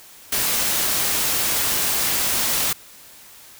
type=noise; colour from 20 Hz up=white; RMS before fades=-21 dBFS; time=0.32-2.73 s; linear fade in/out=5 ms; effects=white hiss -45 dBFS RMS until 3.59 s